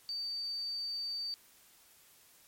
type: tone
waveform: sine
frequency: 4606 Hz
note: D8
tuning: 34 cents flat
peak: -35 dBFS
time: 0.09-1.34 s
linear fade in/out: 0 ms
effects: white hiss -62 dBFS RMS until 2.47 s + MP3 64 kbps